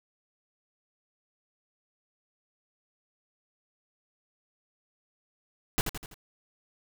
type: noise with echo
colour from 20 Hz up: pink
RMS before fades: -25 dBFS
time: 5.78-5.81 s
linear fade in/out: 0 ms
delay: 83 ms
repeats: 4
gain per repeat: -6 dB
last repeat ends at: 6.142 s
effects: none